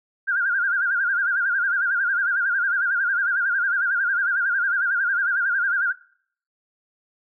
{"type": "tone with vibrato", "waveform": "sine", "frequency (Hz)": 1500, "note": "F#6", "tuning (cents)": 23, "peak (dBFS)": -19, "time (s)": [0.27, 5.93], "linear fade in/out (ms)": 20, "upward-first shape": "sine", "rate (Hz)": 11, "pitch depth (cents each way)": 130, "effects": ["noise-tail reverb RT60 0.6 s tail -22 dB re dry"]}